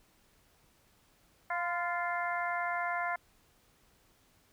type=harmonic tone with a mistuned harmonic; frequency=349.2 Hz; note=F4; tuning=in tune; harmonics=2 / 3 / 4 / 5 / 6; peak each=-35 / -37 / -38 / -39 / -40 dBFS; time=1.5-3.16 s; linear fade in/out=5 ms; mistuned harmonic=3; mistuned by=-31 cents; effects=pink hiss -67 dBFS RMS until 4.52 s

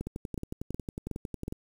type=two click trains; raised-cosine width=3 ms; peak=-21 / -22 dBFS; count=5 / 17; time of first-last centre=0.01-1.481 / 0.07-1.525 s; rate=2.72 / 11 Hz; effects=8-bit

